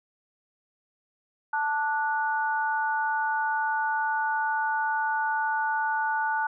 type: harmonic tone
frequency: 293.7 Hz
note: D4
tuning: in tune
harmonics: 3 / 4 / 5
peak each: -26 / -38 / -28 dBFS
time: 1.53-6.47 s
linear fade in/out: 5 ms
effects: none